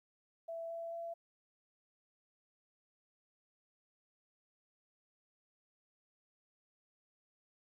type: tone with pitch steps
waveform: sine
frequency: 664 / 669 / 674 Hz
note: E5 / E5 / E5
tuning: +12 / +25 / +38 cents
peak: -40 dBFS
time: 0.48-1.14 s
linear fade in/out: 10 ms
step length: 220 ms
effects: 13-bit